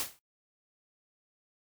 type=noise with exponential decay; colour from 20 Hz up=white; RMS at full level=-30 dBFS; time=0-0.19 s; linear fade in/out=0 ms; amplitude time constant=41 ms; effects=noise-tail reverb RT60 0.1 s tail -18 dB re dry